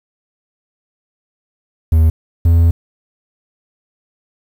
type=tone pair in turn; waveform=triangle; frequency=80.2 / 83.8 Hz; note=E2 / E2; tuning=-47 / +29 cents; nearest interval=minor second; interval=76 cents; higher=second; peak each=-5 dBFS; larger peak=neither; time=1.92-2.1 / 2.45-2.71 s; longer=second; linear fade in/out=5 ms; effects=7-bit